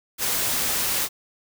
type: noise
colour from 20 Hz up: white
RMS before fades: -24 dBFS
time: 0.18-1.09 s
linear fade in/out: 50 ms
effects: none